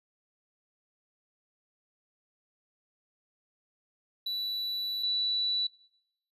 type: tone pair in turn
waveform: triangle / sine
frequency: 3951 / 3951 Hz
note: B7 / B7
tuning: 0 / 0 cents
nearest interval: unison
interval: 0 cents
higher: neither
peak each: -29 / -26 dBFS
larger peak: second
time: 4.26-5.03 / 5.03-5.67 s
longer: first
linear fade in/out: 5 ms
effects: noise-tail reverb RT60 0.7 s tail -21 dB re dry + resampled to 32000 Hz